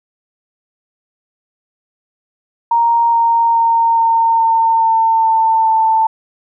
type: tone with pitch steps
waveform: sine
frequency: 932.3 / 925.9 / 919.5 / 913.1 / 906.8 / 900.5 / 894.3 / 888.1 Hz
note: A#5 / A#5 / A#5 / A#5 / A#5 / A5 / A5 / A5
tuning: 0 / -12 / -24 / -36 / -48 / +40 / +28 / +16 cents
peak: -9 dBFS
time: 2.71-6.07 s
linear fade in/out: 5 ms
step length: 420 ms
effects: none